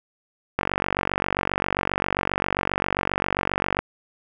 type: click train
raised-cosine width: 0.5 ms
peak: -6 dBFS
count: 153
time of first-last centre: 0.59-3.79 s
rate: 47.5 Hz
effects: none